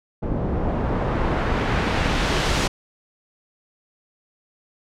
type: noise with low-pass filter sweep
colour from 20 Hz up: pink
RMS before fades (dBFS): -22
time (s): 0.22-2.68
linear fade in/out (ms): 10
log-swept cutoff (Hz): 480 to 6400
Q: 0.71
effects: none